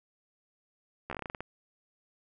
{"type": "slowing click train", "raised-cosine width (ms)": 0.5, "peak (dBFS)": -22, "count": 11, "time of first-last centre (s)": [1.1, 1.406], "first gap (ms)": 13, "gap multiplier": 1.18, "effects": []}